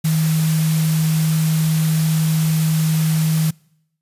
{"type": "tone in noise", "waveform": "sine", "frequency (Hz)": 158.1, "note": "D#3", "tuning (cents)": 28, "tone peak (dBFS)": -14, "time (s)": [0.04, 3.51], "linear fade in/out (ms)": 10, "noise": "white", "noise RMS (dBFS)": -28, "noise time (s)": [0.04, 3.51], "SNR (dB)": 11, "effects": ["noise-tail reverb RT60 0.8 s tail -26 dB re dry", "resampled to 32000 Hz"]}